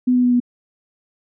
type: tone with pitch steps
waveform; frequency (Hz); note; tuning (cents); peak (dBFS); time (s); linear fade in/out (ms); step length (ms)
sine; 250.5 / 248.3 / 246.2 / 244.1; B3 / B3 / B3 / B3; +25 / +9 / -5 / -20; -12; 0.07-0.402; 10; 83
effects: none